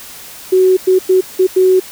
sine tone bursts at uneven times, 373 Hz, F#4, 14 cents sharp, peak -6 dBFS, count 5, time 0.52-0.77 / 0.87-0.99 / 1.09-1.21 / 1.39-1.47 / 1.56-1.8 s, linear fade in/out 10 ms, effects white hiss -33 dBFS RMS until 1.91 s

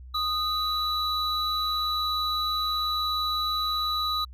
triangle tone pair together, 1242 / 3943 Hz, D#6 / B7, -3 / -4 cents, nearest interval octave + minor sixth, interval 1999 cents, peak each -26 / -26 dBFS, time 0.14-4.25 s, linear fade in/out 10 ms, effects added 63 Hz sine -41 dBFS peak until 4.33 s

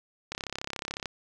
click train, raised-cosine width 0.2 ms, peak -16 dBFS, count 26, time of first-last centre 0.32-1.057 s, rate 33.9 Hz, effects none

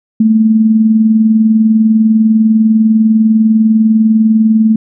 sine tone with tremolo, 220 Hz, A3, in tune, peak -3 dBFS, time 0.2-4.76 s, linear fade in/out 5 ms, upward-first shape sine, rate 20 Hz, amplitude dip 45%, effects none

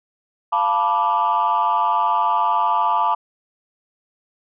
sine chord, B half-diminished seventh, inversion second, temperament equal with one note detuned, 698.5 / 880 / 979.8 / 1174.7 Hz, F5 / A5 / B5 / D6, 0 / 0 / -14 / 0 cents, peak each -24 / -19 / -19 / -20 dBFS, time 0.52-3.15 s, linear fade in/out 10 ms, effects tanh soft clip ceiling -10 dBFS

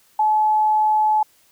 sine tone, 858 Hz, A5, 44 cents flat, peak -14 dBFS, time 0.19-1.23 s, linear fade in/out 5 ms, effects white hiss -57 dBFS RMS until 1.51 s

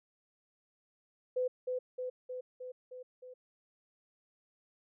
sine tone with echo, 505 Hz, B4, 39 cents sharp, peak -29 dBFS, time 1.36-1.48 s, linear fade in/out 10 ms, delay 310 ms, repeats 6, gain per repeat -3 dB, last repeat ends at 3.34 s, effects none

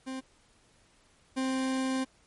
40% pulse tone pair in turn, 262.4 / 262.4 Hz, C4 / C4, +5 / +5 cents, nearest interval unison, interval 0 cents, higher neither, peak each -34 / -27 dBFS, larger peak second, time 0.06-0.21 / 1.36-2.05 s, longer second, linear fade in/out 20 ms, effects pink hiss -64 dBFS RMS until 2.26 s + MP3 48 kbps

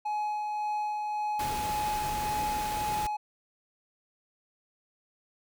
triangle tone with tremolo, 843 Hz, G#5, 26 cents sharp, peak -26 dBFS, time 0.05-3.17 s, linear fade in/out 10 ms, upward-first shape sine, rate 1.8 Hz, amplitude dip 25%
pink noise, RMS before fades -37 dBFS, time 1.39-3.07 s, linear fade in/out 5 ms
effects none

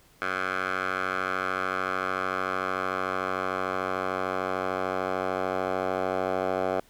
10% pulse tone with band-pass filter sweep, 93.4 Hz, F#2, 17 cents sharp, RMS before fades -29 dBFS, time 0.22-6.8 s, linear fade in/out 0 ms, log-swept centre 1500 to 760 Hz, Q 2.3, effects pink hiss -59 dBFS RMS until 6.89 s

